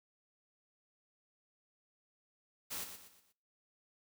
white noise with echo, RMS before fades -41 dBFS, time 2.7-2.85 s, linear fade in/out 20 ms, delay 120 ms, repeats 4, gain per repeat -8 dB, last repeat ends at 3.33 s, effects noise-tail reverb RT60 0.6 s tail -24 dB re dry

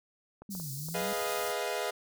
clicks, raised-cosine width 1 ms, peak -33 dBFS, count 6, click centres 0.42 / 0.551 / 0.599 / 0.887 / 0.97 / 1.017 s
sine linear two-way sweep, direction down then up, 207.7 to 130.5 to 204.7 Hz, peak -38 dBFS, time 0.49-1.13 s, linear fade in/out 2 ms, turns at 0.72 s
white band-stop noise, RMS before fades -42 dBFS, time 0.5-1.53 s, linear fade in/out 20 ms, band 330 to 4300 Hz, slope 48 dB/octave
sawtooth chord, F half-diminished seventh, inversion first, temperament equal, 415.3 / 493.9 / 622.3 / 698.5 Hz, Ab4 / Cb5 / Eb5 / F5, 0 / 0 / 0 / 0 cents, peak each -33 dBFS, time 0.94-1.91 s, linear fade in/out 10 ms
effects none

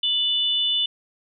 sine tone pair together, 2960 / 3513 Hz, F#7 / A7, 0 / -3 cents, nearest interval minor third, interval 297 cents, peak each -22 dBFS, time 0.03-0.86 s, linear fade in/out 5 ms, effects none

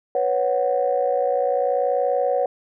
sine chord, B suspended second, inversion none, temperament equal, 493.9 / 554.4 / 740 Hz, B4 / C#5 / F#5, 0 / 0 / 0 cents, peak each -22 / -21 / -23 dBFS, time 0.15-2.46 s, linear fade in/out 2 ms, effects tanh soft clip ceiling -9 dBFS

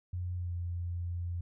sine tone with pitch glide, 89.4 to 87.11 Hz, F2 to F2, +41 to -4 cents, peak -33 dBFS, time 0.13-1.41 s, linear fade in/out 5 ms, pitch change -45 cents, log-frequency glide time 0.36-0.53 s, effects none

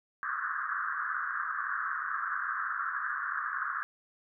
white band-pass noise, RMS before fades -34 dBFS, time 0.23-3.83 s, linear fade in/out 0 ms, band 1100 to 1700 Hz, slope 96 dB/octave, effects none

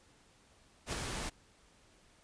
pink noise with ADSR envelope, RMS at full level -35 dBFS, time 0.86-1.3 s, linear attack 69 ms, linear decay 6 ms, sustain -4 dB, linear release 17 ms, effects pink hiss -65 dBFS RMS until 2.23 s + resampled to 22050 Hz

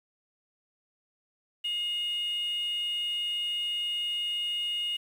sine tone with frequency modulation, 2867 Hz, F7, 45 cents sharp, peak -27 dBFS, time 1.64-4.97 s, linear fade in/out 10 ms, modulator 738 Hz, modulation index 0.21, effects tanh soft clip ceiling -25 dBFS + 9-bit

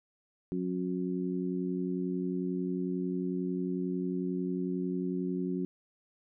harmonic tone, 91.1 Hz, F#2, 26 cents flat, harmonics 2 / 3 / 4, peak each -33 / -35 / -36 dBFS, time 0.52-5.65 s, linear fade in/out 0 ms, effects none

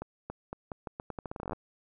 accelerating click train, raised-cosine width 1 ms, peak -23 dBFS, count 19, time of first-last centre 0.02-1.532 s, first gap 280 ms, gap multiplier 0.82, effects none

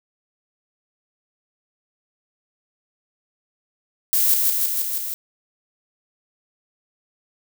violet noise with echo, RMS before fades -18 dBFS, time 4.13-4.34 s, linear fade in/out 0 ms, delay 160 ms, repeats 5, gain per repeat -2 dB, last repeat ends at 5.14 s, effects none

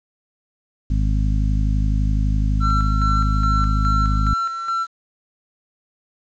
harmonic tone, 51.91 Hz, G#1, in tune, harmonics 1 / 2 / 3 / 4 / 5, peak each -17 / -23 / -27 / -29 / -31 dBFS, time 0.9-4.34 s, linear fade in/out 5 ms
triangle tone with tremolo, 1349 Hz, E6, 40 cents sharp, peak -17 dBFS, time 2.6-4.87 s, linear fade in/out 50 ms, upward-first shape square, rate 2.4 Hz, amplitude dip 50%
click, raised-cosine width 0.3 ms, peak -26 dBFS, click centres 2.704 s
effects resampled to 16000 Hz + 8-bit

